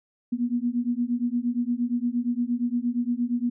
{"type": "beating tone pair", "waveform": "sine", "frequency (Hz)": [237, 245.6], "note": ["A#3", "B3"], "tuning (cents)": [29, -9], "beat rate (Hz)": 8.6, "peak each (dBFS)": -26, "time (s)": [0.32, 3.5], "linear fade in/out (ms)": 10, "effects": []}